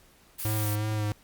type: noise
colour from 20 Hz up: blue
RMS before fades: -34 dBFS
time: 0.38-0.76 s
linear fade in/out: 20 ms
type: tone with vibrato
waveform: square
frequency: 106.4 Hz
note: G#2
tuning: 42 cents sharp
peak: -27 dBFS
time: 0.45-1.12 s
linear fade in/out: 0 ms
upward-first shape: sine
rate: 2.8 Hz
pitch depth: 28 cents each way
effects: pink hiss -59 dBFS RMS until 1.23 s + Opus 48 kbps